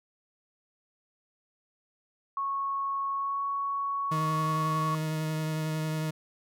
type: tone with pitch glide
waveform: sine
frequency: 1102 to 1114.2 Hz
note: C#6 to C#6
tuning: -11 to +9 cents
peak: -28 dBFS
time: 2.37-4.95 s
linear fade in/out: 2 ms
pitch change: +20 cents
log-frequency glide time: 3.13-3.43 s
type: tone with vibrato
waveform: 40% pulse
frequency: 156.5 Hz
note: D#3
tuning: 10 cents sharp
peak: -28 dBFS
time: 4.11-6.11 s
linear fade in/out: 10 ms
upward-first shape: triangle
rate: 11 Hz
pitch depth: 16 cents each way
effects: none